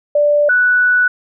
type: tone pair in turn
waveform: sine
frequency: 587.3 / 1479.9 Hz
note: D5 / F#6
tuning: 0 / 0 cents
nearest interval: octave + major third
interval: 1600 cents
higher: second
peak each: -9 dBFS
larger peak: neither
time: 0.15-0.49 / 0.49-1.08 s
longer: second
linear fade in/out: 5 ms
effects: none